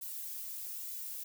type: noise with flanger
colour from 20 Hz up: violet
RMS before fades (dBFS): -42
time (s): 0.01-1.24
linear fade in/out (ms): 10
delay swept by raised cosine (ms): 2 to 2.97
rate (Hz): 1.1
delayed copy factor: +1
effects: none